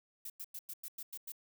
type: noise bursts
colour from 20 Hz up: violet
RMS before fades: -44 dBFS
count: 8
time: 0.25-1.321 s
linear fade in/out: 5 ms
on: 49 ms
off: 97 ms
effects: none